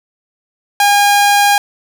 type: tone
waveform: sawtooth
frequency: 813 Hz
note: G#5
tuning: 37 cents flat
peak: -4 dBFS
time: 0.8-1.58 s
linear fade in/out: 2 ms
effects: none